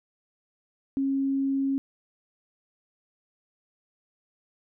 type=tone; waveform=sine; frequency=272.3 Hz; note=C#4; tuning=31 cents flat; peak=-23 dBFS; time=0.97-1.78 s; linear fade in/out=0 ms; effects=none